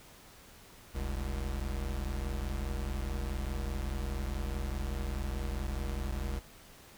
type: tone pair together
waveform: square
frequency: 42.88 / 67.7 Hz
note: F1 / C#2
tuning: -31 / -40 cents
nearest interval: minor sixth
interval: 791 cents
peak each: -37 / -36 dBFS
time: 0.94-6.4 s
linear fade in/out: 20 ms
effects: pink hiss -55 dBFS RMS until 6.97 s